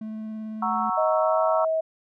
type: tone with vibrato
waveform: triangle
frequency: 217.7 Hz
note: A3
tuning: 18 cents flat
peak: -29 dBFS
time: 0.01-0.9 s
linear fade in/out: 5 ms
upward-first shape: sine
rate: 18 Hz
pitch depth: 10 cents each way
type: chord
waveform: sine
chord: F# dominant seventh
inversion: none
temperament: equal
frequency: 740 / 932.3 / 1108.7 / 1318.5 Hz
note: F#5 / A#5 / C#6 / E6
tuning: 0 / 0 / 0 / 0 cents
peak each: -28 dBFS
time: 0.62-1.65 s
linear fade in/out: 5 ms
type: tone with pitch glide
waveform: sine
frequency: 629 to 641.1 Hz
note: D#5 to E5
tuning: +19 to -48 cents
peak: -21 dBFS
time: 0.97-1.81 s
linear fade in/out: 10 ms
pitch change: +33 cents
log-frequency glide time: 1.21-1.41 s
effects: none